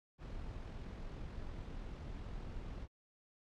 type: noise with amplitude modulation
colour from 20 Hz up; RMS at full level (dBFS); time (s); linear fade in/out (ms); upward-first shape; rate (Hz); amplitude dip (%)
brown; -44; 0.18-2.88; 50; sine; 42.8; 25
effects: low-pass 5000 Hz 12 dB/octave + MP3 96 kbps